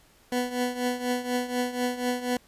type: tone with tremolo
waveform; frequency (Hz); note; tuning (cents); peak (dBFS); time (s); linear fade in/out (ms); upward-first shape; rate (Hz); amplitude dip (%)
20% pulse; 247.4; B3; +3; -18; 0.32-2.37; 2; triangle; 4.1; 80
effects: pink hiss -59 dBFS RMS until 2.47 s + resampled to 32000 Hz